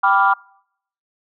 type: chord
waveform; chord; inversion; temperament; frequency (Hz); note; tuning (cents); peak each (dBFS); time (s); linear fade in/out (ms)
sine; G dominant seventh; none; equal; 784 / 987.8 / 1174.7 / 1396.9; G5 / B5 / D6 / F6; 0 / 0 / 0 / 0; -17; 0.03-0.34; 10
effects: noise-tail reverb RT60 0.7 s tail -25 dB re dry + tanh soft clip ceiling -2 dBFS